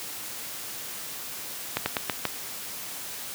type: slowing click train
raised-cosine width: 0.3 ms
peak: -8 dBFS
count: 5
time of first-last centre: 1.77-2.253 s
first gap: 90 ms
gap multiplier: 1.2
effects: white hiss -37 dBFS RMS until 3.34 s + high-pass 80 Hz 12 dB/octave